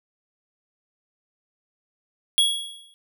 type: tone with exponential decay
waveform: square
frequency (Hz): 3332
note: G#7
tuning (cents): +5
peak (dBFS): -14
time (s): 2.38-2.94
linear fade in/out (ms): 0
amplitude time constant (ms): 120
effects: none